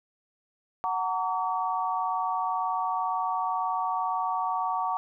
sine tone cluster, 743 / 917 / 1139 Hz, F#5 / A#5 / C#6, +7 / -29 / +47 cents, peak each -30 dBFS, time 0.84-4.97 s, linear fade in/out 0 ms, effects none

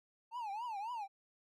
triangle tone with vibrato, 881 Hz, A5, 2 cents sharp, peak -37 dBFS, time 0.31-1.08 s, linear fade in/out 50 ms, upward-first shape triangle, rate 3.7 Hz, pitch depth 230 cents each way, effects none

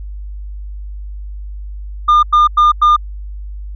sine tone bursts, 1208 Hz, D6, 48 cents sharp, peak -3 dBFS, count 4, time 2.08-2.965 s, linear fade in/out 10 ms, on 150 ms, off 95 ms, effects tanh soft clip ceiling -5 dBFS + added 50 Hz sine -24 dBFS peak until 3.75 s

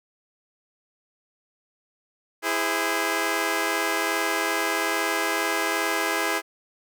10% pulse chord, E augmented, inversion none, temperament just, 329.6 / 412 / 515 Hz, E4 / G#4 / B#4, 0 / -14 / -28 cents, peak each -19 / -19 / -22 dBFS, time 2.42-6.42 s, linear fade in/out 50 ms, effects none

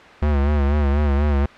square tone with vibrato, 72 Hz, D2, 34 cents flat, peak -16 dBFS, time 0.22-1.46 s, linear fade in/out 5 ms, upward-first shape sine, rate 4.1 Hz, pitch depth 69 cents each way, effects white hiss -41 dBFS RMS until 1.57 s + low-pass 2000 Hz 12 dB/octave

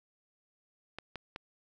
clicks, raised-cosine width 0.3 ms, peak -24 dBFS, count 3, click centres 0.986 / 1.157 / 1.361 s, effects none

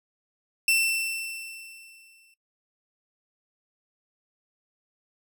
sawtooth tone with exponential decay, 2683 Hz, E7, 30 cents sharp, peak -15 dBFS, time 0.68-2.34 s, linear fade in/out 2 ms, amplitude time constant 360 ms, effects noise-tail reverb RT60 0.1 s tail -19 dB re dry

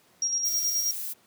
sine tone with tremolo, 5630 Hz, F8, 13 cents sharp, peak -23 dBFS, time 0.22-0.91 s, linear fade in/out 2 ms, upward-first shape square, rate 9.4 Hz, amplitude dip 40%
violet noise, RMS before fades -34 dBFS, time 0.44-1.14 s, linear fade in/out 20 ms
effects pink hiss -61 dBFS RMS until 1.26 s + high-pass 150 Hz 12 dB/octave

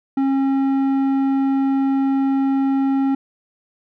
square tone with low-pass filter, 271.2 Hz, C#4, 38 cents flat, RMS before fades -18 dBFS, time 0.17-3.15 s, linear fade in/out 5 ms, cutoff 940 Hz, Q 0.55, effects none

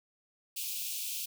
white high-pass noise, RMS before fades -37 dBFS, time 0.56-1.26 s, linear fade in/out 10 ms, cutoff 2400 Hz, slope 96 dB/octave, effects none

